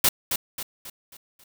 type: noise with echo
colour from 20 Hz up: white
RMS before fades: -18 dBFS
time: 0.04-0.09 s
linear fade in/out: 5 ms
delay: 270 ms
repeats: 5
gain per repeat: -7 dB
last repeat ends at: 1.44 s
effects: none